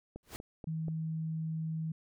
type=click train; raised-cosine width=2 ms; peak=-30 dBFS; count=4; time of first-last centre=0.16-0.883 s; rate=4.15 Hz
type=noise with exponential growth; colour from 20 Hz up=pink; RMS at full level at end=-39 dBFS; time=0.23-0.36 s; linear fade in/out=0 ms; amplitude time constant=28 ms
type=tone; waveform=sine; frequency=160 Hz; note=D#3; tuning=49 cents sharp; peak=-33 dBFS; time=0.67-1.92 s; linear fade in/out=5 ms
effects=none